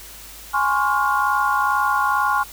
sine chord, Db major seventh, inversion second, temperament equal with one note detuned, 830.6 / 1046.5 / 1108.7 / 1416.4 Hz, Ab5 / C6 / Db6 / F6, 0 / 0 / 0 / +24 cents, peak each -22 / -22 / -22 / -22 dBFS, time 0.53-2.44 s, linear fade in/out 20 ms, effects added 50 Hz sine -45 dBFS peak until 2.52 s + white hiss -40 dBFS RMS until 2.52 s

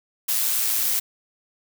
blue noise with amplitude modulation, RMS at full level -21 dBFS, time 0.28-1 s, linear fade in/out 10 ms, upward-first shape sine, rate 112 Hz, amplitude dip 35%, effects none

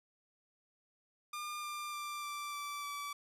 sawtooth tone with pitch steps, 1204 / 1193.6 / 1183.3 / 1173.1 / 1163 / 1153 Hz, D6 / D6 / D6 / D6 / D6 / D6, +43 / +28 / +13 / -2 / -17 / -32 cents, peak -36 dBFS, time 1.33-3.13 s, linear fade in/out 5 ms, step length 300 ms, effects resampled to 32000 Hz

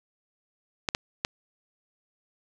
clicks, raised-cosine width 0.2 ms, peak -8 dBFS, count 3, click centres 0.888 / 0.949 / 1.249 s, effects none

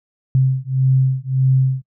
sine beating tone pair, 130.81 / 132.51 Hz, C3 / C3, 0 / +22 cents, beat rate 1.7 Hz, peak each -16 dBFS, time 0.35-1.82 s, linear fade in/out 0 ms, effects noise-tail reverb RT60 0.1 s tail -25 dB re dry

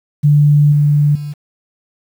sine tone with level steps, 146.83 Hz, D3, in tune, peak -6 / -8 / -21 dBFS, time 0.23-1.34 s, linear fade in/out 20 ms, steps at 0.72 / 1.15 s, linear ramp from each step 5 ms, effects 7-bit

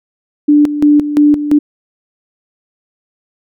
sine tone with tremolo, 294.7 Hz, D4, 6 cents sharp, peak -4 dBFS, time 0.48-1.59 s, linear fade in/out 10 ms, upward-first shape square, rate 2.9 Hz, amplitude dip 70%, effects none

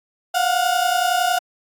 35% pulse tone pair together, 703 / 733.8 Hz, F5 / F#5, +11 / -15 cents, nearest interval minor second, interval 74 cents, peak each -18 dBFS, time 0.34-1.39 s, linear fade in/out 10 ms, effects AAC 64 kbps

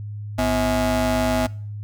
30% pulse ring-modulated tone, 196 Hz, G3, in tune, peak -13 dBFS, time 0.38-1.47 s, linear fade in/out 10 ms, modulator 446 Hz, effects noise-tail reverb RT60 0.5 s tail -22 dB re dry + added 104 Hz sine -29 dBFS peak until 1.83 s

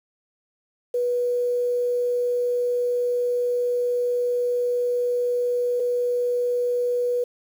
sine tone pair in turn, 488.2 / 488.2 Hz, B4 / B4, -20 / -20 cents, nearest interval unison, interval 0 cents, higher neither, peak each -20 dBFS, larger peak neither, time 0.94-5.8 / 5.8-7.24 s, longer first, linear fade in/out 5 ms, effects 8-bit

